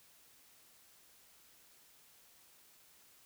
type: silence
effects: white hiss -64 dBFS RMS until 3.25 s